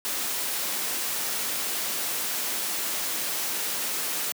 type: noise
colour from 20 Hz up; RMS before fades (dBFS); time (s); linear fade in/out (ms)
white; -29; 0.05-4.32; 0
effects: high-pass 200 Hz 12 dB/octave